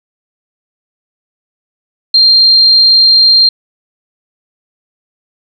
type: tone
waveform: sine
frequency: 4186 Hz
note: C8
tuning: in tune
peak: -3 dBFS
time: 2.14-3.49 s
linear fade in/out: 5 ms
effects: none